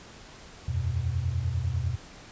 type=chord; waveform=sine; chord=E suspended second; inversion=none; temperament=equal; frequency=82.41 / 92.5 / 123.47 Hz; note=E2 / F#2 / B2; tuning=0 / 0 / 0 cents; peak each=-30 dBFS; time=0.68-1.96 s; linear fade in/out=5 ms; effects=pink hiss -48 dBFS RMS until 2.31 s + resampled to 16000 Hz